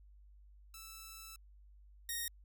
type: tone pair in turn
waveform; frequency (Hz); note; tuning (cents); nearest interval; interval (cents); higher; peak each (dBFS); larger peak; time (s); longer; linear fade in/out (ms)
5% pulse; 1318.5 / 1864.6; E6 / A#6; 0 / 0; tritone; 600; second; -38 / -27; second; 0.74-1.36 / 2.09-2.28; first; 2
effects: added 50 Hz sine -57 dBFS peak until 2.44 s